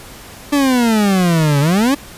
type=exponential two-way sweep; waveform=40% pulse; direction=down then up; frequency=293.7 to 139 to 293.7 Hz; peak=-10 dBFS; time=0.52-1.95 s; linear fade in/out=10 ms; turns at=1.6 s; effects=pink hiss -36 dBFS RMS until 2.17 s + resampled to 32000 Hz